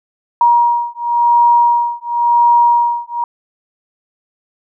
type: beating tone pair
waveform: sine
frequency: 949 / 949.94 Hz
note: A#5 / A#5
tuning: +31 / +32 cents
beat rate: 0.94 Hz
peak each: -12 dBFS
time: 0.41-3.24 s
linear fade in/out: 2 ms
effects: none